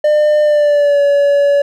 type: tone with pitch glide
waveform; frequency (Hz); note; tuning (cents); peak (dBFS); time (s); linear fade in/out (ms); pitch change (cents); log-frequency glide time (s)
triangle; 601 to 569.2; D5 to C#5; +40 to +46; -6; 0.04-1.62; 5; -94; 0.42-1.01
effects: none